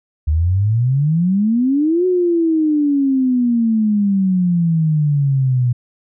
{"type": "exponential two-way sweep", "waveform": "sine", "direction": "up then down", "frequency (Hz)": [73.42, 370, 120.9], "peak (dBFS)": -12, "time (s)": [0.27, 5.73], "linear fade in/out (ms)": 10, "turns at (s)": 2.06, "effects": []}